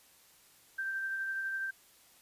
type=tone with tremolo; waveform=sine; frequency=1568 Hz; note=G6; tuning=in tune; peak=-32 dBFS; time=0.78-1.71 s; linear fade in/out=10 ms; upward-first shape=sine; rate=12 Hz; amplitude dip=25%; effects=white hiss -62 dBFS RMS until 2.21 s + resampled to 32000 Hz